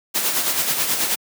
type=noise with tremolo; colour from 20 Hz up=white; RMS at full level=-19 dBFS; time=0.14-1.16 s; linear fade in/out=20 ms; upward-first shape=sine; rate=9.3 Hz; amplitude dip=50%; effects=high-pass 150 Hz 12 dB/octave